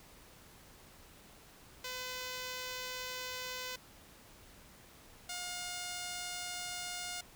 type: tone pair in turn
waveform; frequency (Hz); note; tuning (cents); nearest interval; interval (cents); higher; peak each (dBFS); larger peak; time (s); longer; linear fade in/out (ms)
5% pulse; 506 / 713.3; B4 / F5; +42 / +36; tritone; 594; second; -28; neither; 1.84-3.76 / 5.29-7.21; neither; 5
effects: pink hiss -58 dBFS RMS until 7.35 s